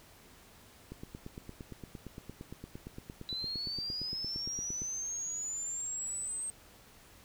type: click train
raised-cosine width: 3 ms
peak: -30 dBFS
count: 35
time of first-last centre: 0.92-4.819 s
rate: 8.72 Hz
type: linear sweep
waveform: sine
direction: up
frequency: 3951 to 8372 Hz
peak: -35 dBFS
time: 3.29-6.5 s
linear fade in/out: 0 ms
effects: pink hiss -58 dBFS RMS until 7.24 s